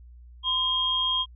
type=tone pair together; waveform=sine; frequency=1023 / 3237 Hz; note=C6 / G#7; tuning=-39 / -45 cents; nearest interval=octave + minor sixth; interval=1994 cents; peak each=-30 / -23 dBFS; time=0.43-1.26 s; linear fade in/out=50 ms; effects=added 60 Hz sine -45 dBFS peak until 1.35 s